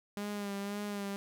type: tone with vibrato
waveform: sawtooth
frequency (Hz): 202.7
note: G#3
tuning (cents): -42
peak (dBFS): -32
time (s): 0.17-1.16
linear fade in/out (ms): 0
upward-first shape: sine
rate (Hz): 1.9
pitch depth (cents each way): 34
effects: none